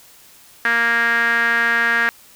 sawtooth tone with band-pass filter, 233.1 Hz, A#3, in tune, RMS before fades -17 dBFS, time 0.65-2.09 s, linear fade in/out 0 ms, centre 1700 Hz, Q 7.5, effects white hiss -47 dBFS RMS until 2.35 s

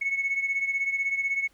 sine beating tone pair, 2201 / 2217 Hz, C#7 / C#7, -13 / 0 cents, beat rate 16 Hz, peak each -25 / -30 dBFS, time 0.01-1.48 s, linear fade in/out 10 ms, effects tanh soft clip ceiling -19 dBFS + pink hiss -64 dBFS RMS until 1.53 s

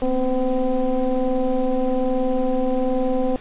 sine tone with frequency modulation, 261.6 Hz, C4, in tune, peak -17 dBFS, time 0.02-3.36 s, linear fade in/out 0 ms, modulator 251 Hz, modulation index 1.5, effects pink hiss -42 dBFS RMS until 3.4 s + resampled to 8000 Hz

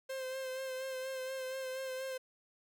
45% pulse tone with vibrato, 523.3 Hz, C5, in tune, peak -38 dBFS, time 0.09-2.18 s, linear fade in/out 10 ms, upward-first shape sine, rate 4.2 Hz, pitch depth 27 cents each way, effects none

